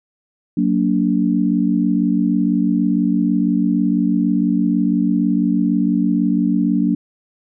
sine chord, Gb augmented, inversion none, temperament just, 185 / 231.2 / 289.1 Hz, Gb3 / Bb3 / D4, 0 / -14 / -27 cents, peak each -18 dBFS, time 0.57-6.95 s, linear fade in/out 5 ms, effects none

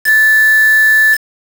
sine tone with quantisation, 1748 Hz, A6, 12 cents flat, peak -6 dBFS, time 0.04-1.18 s, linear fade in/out 50 ms, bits 3, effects none

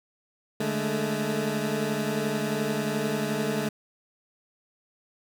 20% pulse tone cluster, 147.4 / 210.9 / 222.3 Hz, D3 / G#3 / A3, +7 / +27 / +18 cents, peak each -27 / -24 / -26 dBFS, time 0.6-3.69 s, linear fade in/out 5 ms, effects none

